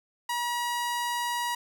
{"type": "tone", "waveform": "sawtooth", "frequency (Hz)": 960, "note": "B5", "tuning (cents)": -49, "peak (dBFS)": -24, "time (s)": [0.29, 1.55], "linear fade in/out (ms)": 5, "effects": []}